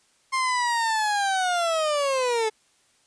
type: linear sweep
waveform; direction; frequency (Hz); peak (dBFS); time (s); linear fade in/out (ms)
30% pulse; down; 1062 to 428.3; -19; 0.32-2.5; 20
effects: white hiss -63 dBFS RMS until 3.06 s + resampled to 22050 Hz